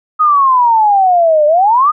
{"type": "exponential two-way sweep", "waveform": "sine", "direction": "down then up", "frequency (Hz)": [1263, 587.3, 1263], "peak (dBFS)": -6, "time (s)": [0.19, 1.92], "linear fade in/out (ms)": 20, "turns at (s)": 1.46, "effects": []}